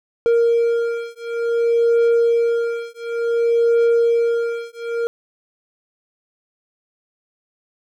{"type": "beating tone pair", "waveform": "triangle", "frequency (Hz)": [466.2, 466.76], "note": ["A#4", "A#4"], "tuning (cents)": [0, 2], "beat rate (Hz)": 0.56, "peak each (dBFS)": -16, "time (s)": [0.26, 5.07], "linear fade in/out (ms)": 0, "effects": []}